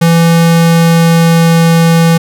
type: tone with pitch glide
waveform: square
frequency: 167.1 to 166.04 Hz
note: E3 to E3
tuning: +24 to +13 cents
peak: -5 dBFS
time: 0.01-2.18 s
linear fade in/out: 10 ms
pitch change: -11 cents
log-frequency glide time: 0.33-1.67 s
effects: none